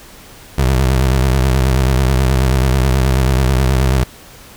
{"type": "tone with vibrato", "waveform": "25% pulse", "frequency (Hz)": 65.2, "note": "C2", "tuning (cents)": -5, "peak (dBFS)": -7, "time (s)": [0.58, 4.04], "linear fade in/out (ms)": 5, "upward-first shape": "sine", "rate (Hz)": 9.3, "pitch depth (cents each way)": 100, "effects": ["pink hiss -39 dBFS RMS until 4.56 s"]}